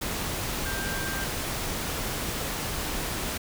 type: tone in noise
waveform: sine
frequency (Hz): 1575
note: G6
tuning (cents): +8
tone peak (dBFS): -34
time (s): 0.65-1.25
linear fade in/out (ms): 10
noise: pink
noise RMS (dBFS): -31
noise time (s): 0.01-3.38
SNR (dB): -6
effects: none